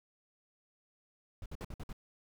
brown noise bursts, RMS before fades -42 dBFS, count 6, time 1.42-1.929 s, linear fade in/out 2 ms, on 39 ms, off 55 ms, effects none

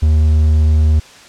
triangle tone, 77.2 Hz, D#2, 13 cents flat, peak -6 dBFS, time 0.02-1 s, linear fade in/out 10 ms, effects white hiss -39 dBFS RMS until 1.28 s + low-pass 6000 Hz 12 dB/octave

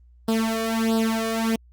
sawtooth tone with flanger, 224.4 Hz, A3, 34 cents sharp, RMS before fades -23 dBFS, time 0.28-1.56 s, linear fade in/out 5 ms, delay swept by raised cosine 0.22 to 1.72 ms, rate 1.5 Hz, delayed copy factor +0.9, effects added 60 Hz sine -49 dBFS peak until 1.72 s + Opus 32 kbps

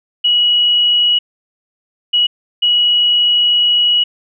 sine tone bursts at uneven times, 2917 Hz, F#7, 25 cents flat, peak -9 dBFS, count 3, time 0.24-1.19 / 2.13-2.27 / 2.62-4.04 s, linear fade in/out 10 ms, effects none

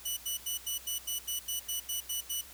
10% pulse tone bursts, 2960 Hz, F#7, in tune, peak -24 dBFS, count 12, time 0.05-2.414 s, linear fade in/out 10 ms, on 120 ms, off 84 ms, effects added 60 Hz sine -59 dBFS peak until 2.53 s + white hiss -51 dBFS RMS until 2.53 s

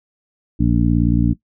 harmonic tone, 58.27 Hz, A#1, in tune, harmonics 1 / 2 / 3 / 4 / 5, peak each -19 / -19 / -19 / -19 / -19 dBFS, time 0.59-1.34 s, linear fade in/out 20 ms, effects noise-tail reverb RT60 0.1 s tail -18 dB re dry

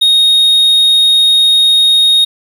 triangle tone, 3728 Hz, A#7, 1 cent flat, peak -4 dBFS, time 0.01-2.25 s, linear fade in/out 10 ms, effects 7-bit

